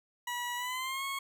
20% pulse tone with pitch glide, 970 to 1095.1 Hz, B5 to C#6, -31 to -21 cents, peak -29 dBFS, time 0.27-1.19 s, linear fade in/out 5 ms, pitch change +210 cents, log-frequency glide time 0.56-1.04 s, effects none

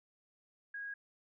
sine tone, 1644 Hz, G#6, 18 cents flat, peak -40 dBFS, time 0.74-0.94 s, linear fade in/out 5 ms, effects none

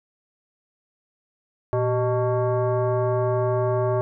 sine tone with frequency modulation, 116.54 Hz, A#2, in tune, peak -19 dBFS, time 1.73-4.01 s, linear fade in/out 0 ms, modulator 501 Hz, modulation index 1.4, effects none

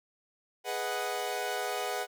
sawtooth chord, G# minor seventh, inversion none, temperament equal, 415.3 / 493.9 / 622.3 / 740 Hz, G#4 / B4 / D#5 / F#5, 0 / 0 / 0 / 0 cents, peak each -34 / -34 / -36 / -31 dBFS, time 0.64-2.07 s, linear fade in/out 50 ms, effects none

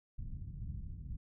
pink low-pass noise, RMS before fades -43 dBFS, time 0.18-1.17 s, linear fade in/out 10 ms, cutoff 160 Hz, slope 24 dB/octave, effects none

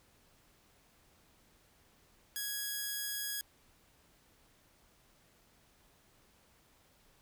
5% pulse tone, 1661.2 Hz, G#6, in tune, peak -25 dBFS, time 2.36-3.41 s, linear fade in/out 0 ms, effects pink hiss -67 dBFS RMS until 7.21 s

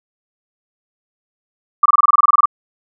sine tone bursts, 1181 Hz, D6, 9 cents sharp, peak -6 dBFS, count 13, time 1.83-2.457 s, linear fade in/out 5 ms, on 27 ms, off 23 ms, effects none

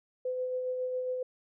sine tone with tremolo, 507 Hz, B4, 45 cents sharp, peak -29 dBFS, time 0.25-1.23 s, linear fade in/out 5 ms, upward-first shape sine, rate 7.3 Hz, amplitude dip 30%, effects none

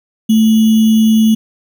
sine tone with sample-and-hold, 220 Hz, A3, in tune, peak -6 dBFS, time 0.29-1.35 s, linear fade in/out 10 ms, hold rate 3150 Hz, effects none

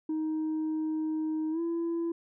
sine tone with pitch glide, 313.2 to 335.7 Hz, D#4 to E4, +11 to +32 cents, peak -26 dBFS, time 0.09-2.12 s, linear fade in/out 5 ms, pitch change +121 cents, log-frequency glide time 1.51-1.6 s, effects tanh soft clip ceiling -27 dBFS

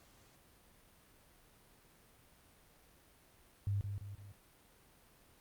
sine tone with echo, 100.3 Hz, G2, 40 cents sharp, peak -32 dBFS, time 3.67-3.81 s, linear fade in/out 0 ms, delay 170 ms, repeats 3, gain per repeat -6 dB, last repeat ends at 4.32 s, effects pink hiss -65 dBFS RMS until 5.4 s + Opus 48 kbps

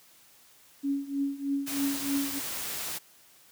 sine tone with tremolo, 278.9 Hz, C#4, 11 cents sharp, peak -24 dBFS, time 0.83-2.4 s, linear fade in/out 20 ms, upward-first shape triangle, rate 3.2 Hz, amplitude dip 90%
white noise, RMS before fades -35 dBFS, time 1.66-2.99 s, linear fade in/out 20 ms
effects white hiss -58 dBFS RMS until 3.51 s + high-pass 60 Hz 12 dB/octave

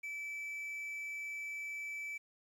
triangle tone with quantisation, 2311 Hz, D7, 28 cents flat, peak -38 dBFS, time 0.03-2.18 s, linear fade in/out 10 ms, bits 11, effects none

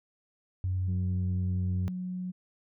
sine tone with vibrato, 92.5 Hz, F#2, in tune, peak -26 dBFS, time 0.64-1.88 s, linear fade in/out 0 ms, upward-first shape triangle, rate 11 Hz, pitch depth 11 cents each way
sine tone, 182.5 Hz, F#3, 24 cents flat, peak -32 dBFS, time 0.87-2.32 s, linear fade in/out 20 ms
effects tanh soft clip ceiling -22 dBFS

